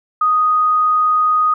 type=tone; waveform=sine; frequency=1244.5 Hz; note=D#6; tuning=in tune; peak=-11 dBFS; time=0.21-1.54 s; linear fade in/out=5 ms; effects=none